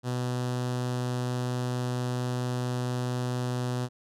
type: tone with notch filter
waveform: sawtooth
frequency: 124.4 Hz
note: B2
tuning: 13 cents sharp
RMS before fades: -30 dBFS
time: 0.03-3.89 s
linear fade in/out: 50 ms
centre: 2200 Hz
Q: 1.9
effects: low-pass 10000 Hz 12 dB/octave